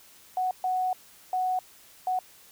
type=tone bursts at uneven times; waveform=sine; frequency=740 Hz; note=F#5; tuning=in tune; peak=-24 dBFS; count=4; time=0.37-0.51 / 0.64-0.93 / 1.33-1.59 / 2.07-2.19 s; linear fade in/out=2 ms; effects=white hiss -54 dBFS RMS until 2.51 s